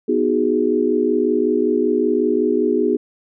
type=chord; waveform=sine; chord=G# minor seventh; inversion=first; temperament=equal; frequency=246.9 / 311.1 / 370 / 415.3 Hz; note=B3 / D#4 / F#4 / G#4; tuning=0 / 0 / 0 / 0 cents; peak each=-21 / -21 / -20 / -19 dBFS; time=0.08-2.97 s; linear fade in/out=10 ms; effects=none